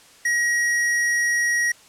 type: tone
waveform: square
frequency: 1900 Hz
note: A#6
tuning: 33 cents sharp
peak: -19 dBFS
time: 0.25-1.72 s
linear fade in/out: 5 ms
effects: white hiss -50 dBFS RMS until 1.88 s + low-pass 9000 Hz 12 dB/octave